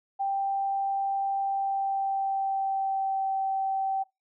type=tone with pitch glide; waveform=sine; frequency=786 to 773.8 Hz; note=G5 to G5; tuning=+4 to -23 cents; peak=-25 dBFS; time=0.19-4.04 s; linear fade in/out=20 ms; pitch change=-27 cents; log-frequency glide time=1.41-3.3 s; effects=noise-tail reverb RT60 0.2 s tail -21 dB re dry